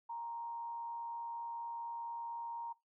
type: tone with frequency modulation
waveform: sine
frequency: 932.3 Hz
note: A#5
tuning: in tune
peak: -40 dBFS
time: 0.09-2.73 s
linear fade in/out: 10 ms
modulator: 125 Hz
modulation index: 0.24
effects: noise-tail reverb RT60 0.2 s tail -21 dB re dry